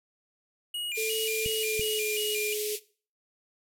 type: tone with vibrato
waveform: square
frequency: 2637 Hz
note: E7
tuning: in tune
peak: -32 dBFS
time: 0.74-2.54 s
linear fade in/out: 5 ms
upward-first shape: square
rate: 2.8 Hz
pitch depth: 160 cents each way
type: band-pass noise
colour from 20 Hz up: white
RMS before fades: -35 dBFS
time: 0.94-2.8 s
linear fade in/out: 50 ms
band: 2200 to 15000 Hz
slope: 48 dB/octave
type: tone with pitch glide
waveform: sine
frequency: 440.4 to 422 Hz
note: A4 to G#4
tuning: +2 to +28 cents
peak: -30 dBFS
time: 0.97-2.76 s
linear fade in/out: 10 ms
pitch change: -74 cents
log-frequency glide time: 1.45-2.24 s
type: clicks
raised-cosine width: 5 ms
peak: -25 dBFS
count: 2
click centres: 1.461 / 1.795 s
effects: noise-tail reverb RT60 0.4 s tail -19 dB re dry